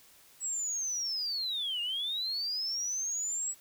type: linear two-way sweep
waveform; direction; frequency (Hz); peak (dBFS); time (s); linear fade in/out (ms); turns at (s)
sine; down then up; 7850 to 2794 to 7850; -30; 0.4-3.55; 50; 1.81
effects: tanh soft clip ceiling -27 dBFS + white hiss -59 dBFS RMS until 3.6 s